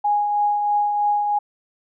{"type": "tone with tremolo", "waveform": "sine", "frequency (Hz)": 827, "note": "G#5", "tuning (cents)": -8, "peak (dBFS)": -15, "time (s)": [0.04, 1.39], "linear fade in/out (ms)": 10, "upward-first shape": "triangle", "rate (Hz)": 3.1, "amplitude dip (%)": 40, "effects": []}